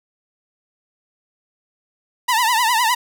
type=tone with vibrato; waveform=sawtooth; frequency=940 Hz; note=A#5; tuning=14 cents sharp; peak=-11 dBFS; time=2.28-2.95 s; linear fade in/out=10 ms; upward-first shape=triangle; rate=9.8 Hz; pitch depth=150 cents each way; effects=none